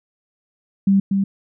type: tone with echo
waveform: sine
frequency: 196 Hz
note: G3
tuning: in tune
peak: -11 dBFS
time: 0.87-1 s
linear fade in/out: 5 ms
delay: 240 ms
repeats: 1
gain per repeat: -4 dB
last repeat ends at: 1.24 s
effects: none